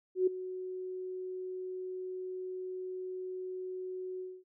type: tone with ADSR envelope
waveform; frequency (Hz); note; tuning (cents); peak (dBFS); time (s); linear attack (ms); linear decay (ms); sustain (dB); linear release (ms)
sine; 370; F#4; 0; -22; 0.15-4.44; 120; 8; -15; 240
effects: none